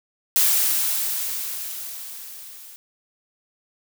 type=noise with level ramp; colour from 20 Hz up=blue; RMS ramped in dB=-17 to -43 dBFS; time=0.36-2.76 s; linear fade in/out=0 ms; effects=none